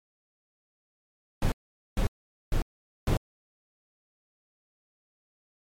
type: noise bursts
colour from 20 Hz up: brown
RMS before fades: -24 dBFS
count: 4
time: 1.42-3.17 s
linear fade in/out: 2 ms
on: 100 ms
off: 450 ms
effects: MP3 64 kbps